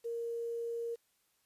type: tone with quantisation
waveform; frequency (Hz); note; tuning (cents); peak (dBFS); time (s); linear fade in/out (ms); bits
sine; 466.2; A#4; 0; -35; 0.04-0.96; 20; 10
effects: white hiss -75 dBFS RMS until 1.45 s + resampled to 32000 Hz